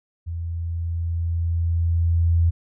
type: tone with level ramp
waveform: sine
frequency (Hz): 84.1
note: E2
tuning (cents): +35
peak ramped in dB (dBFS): -26 to -14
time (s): 0.26-2.51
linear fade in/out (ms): 20
effects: none